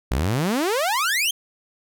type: exponential sweep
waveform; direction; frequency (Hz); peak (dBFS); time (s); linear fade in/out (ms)
sawtooth; up; 55.7 to 3253; -16; 0.11-1.31; 5
effects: none